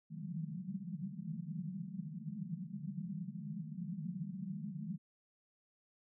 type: band-pass noise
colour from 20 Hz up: pink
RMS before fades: -43 dBFS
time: 0.1-4.98 s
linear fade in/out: 20 ms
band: 150 to 210 Hz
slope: 96 dB/octave
effects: none